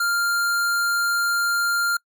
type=tone; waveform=square; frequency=1396.9 Hz; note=F6; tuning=in tune; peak=-20 dBFS; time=0-1.97 s; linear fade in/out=5 ms; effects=noise-tail reverb RT60 0.1 s tail -26 dB re dry